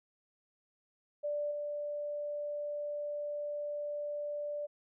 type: tone with level steps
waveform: sine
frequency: 587.3 Hz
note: D5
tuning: in tune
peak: -32 / -35 dBFS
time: 1.23-4.67 s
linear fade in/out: 20 ms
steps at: 1.51 s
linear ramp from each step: 5 ms
effects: none